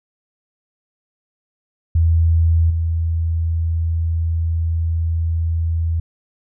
sine tone with level steps, 82.41 Hz, E2, in tune, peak -11 / -16 dBFS, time 1.95-6 s, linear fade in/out 5 ms, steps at 2.7 s, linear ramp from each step 5 ms, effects none

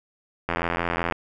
click train, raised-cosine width 0.5 ms, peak -9 dBFS, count 55, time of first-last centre 0.49-1.123 s, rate 85.3 Hz, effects none

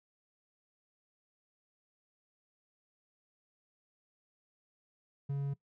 triangle tone, 140 Hz, C#3, 18 cents sharp, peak -30 dBFS, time 5.29-5.54 s, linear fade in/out 10 ms, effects noise-tail reverb RT60 0.1 s tail -20 dB re dry

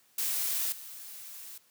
blue noise with level steps, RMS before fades -31 / -45 dBFS, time 0.18-1.58 s, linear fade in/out 5 ms, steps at 0.72 s, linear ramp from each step 2 ms, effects white hiss -65 dBFS RMS until 1.7 s + high-pass 100 Hz 12 dB/octave

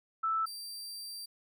sine / sawtooth tone pair in turn, 1318.5 / 4699 Hz, E6 / D8, 0 / 0 cents, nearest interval octave + minor seventh, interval 2200 cents, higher second, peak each -28 / -38 dBFS, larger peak first, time 0.23-0.46 / 0.46-1.26 s, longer second, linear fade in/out 10 ms, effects none

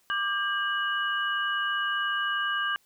sine tone cluster, 1181 / 1604 / 2926 Hz, D6 / G6 / F#7, +9 / +39 / -20 cents, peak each -30 / -28 / -33 dBFS, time 0.1-2.76 s, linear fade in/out 0 ms, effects white hiss -66 dBFS RMS until 2.85 s

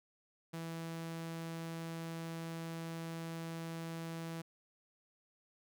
sawtooth tone, 164.81 Hz, E3, in tune, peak -37 dBFS, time 0.53-4.42 s, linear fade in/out 10 ms, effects none

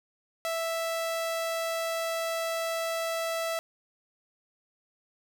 sawtooth tone, 659.3 Hz, E5, in tune, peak -25 dBFS, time 0.45-3.59 s, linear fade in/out 0 ms, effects none

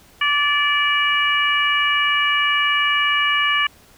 harmonic tone, 581 Hz, D5, 19 cents flat, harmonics 2 / 3 / 4 / 5, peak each -21 / -21 / -21 / -21 dBFS, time 0.21-3.67 s, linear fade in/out 5 ms, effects pink hiss -50 dBFS RMS until 3.97 s

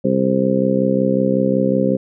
harmonic tone, 65.41 Hz, C2, in tune, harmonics 2 / 3 / 4 / 5 / 6 / 7 / 8, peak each -26 / -18 / -20 / -28 / -22 / -27 / -19 dBFS, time 0.04-1.97 s, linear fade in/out 10 ms, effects none

